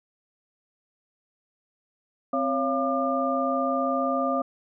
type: tone cluster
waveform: sine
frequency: 262.1 / 553 / 688 / 1201 Hz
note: C4 / C#5 / F5 / D6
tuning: +3 / -4 / -26 / +38 cents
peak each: -28 dBFS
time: 2.33-4.42 s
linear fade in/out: 5 ms
effects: none